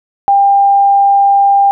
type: tone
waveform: sine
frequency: 797 Hz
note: G5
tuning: 28 cents sharp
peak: -5 dBFS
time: 0.28-1.71 s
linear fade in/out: 0 ms
effects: none